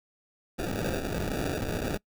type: noise with sample-and-hold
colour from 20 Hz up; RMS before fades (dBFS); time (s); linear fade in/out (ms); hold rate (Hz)
blue; -31; 0.58-1.98; 20; 1050
effects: noise-tail reverb RT60 0.1 s tail -23 dB re dry